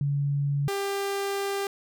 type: tone pair in turn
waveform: sine / sawtooth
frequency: 142.1 / 397.1 Hz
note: C#3 / G4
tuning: +43 / +22 cents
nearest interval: octave + tritone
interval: 1779 cents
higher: second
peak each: -23 dBFS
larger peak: neither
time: 0.01-0.68 / 0.68-1.67 s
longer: second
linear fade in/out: 2 ms
effects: none